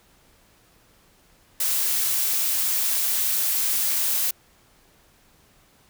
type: noise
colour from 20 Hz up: blue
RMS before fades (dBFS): -23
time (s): 1.6-4.31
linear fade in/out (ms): 5
effects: pink hiss -58 dBFS RMS until 5.89 s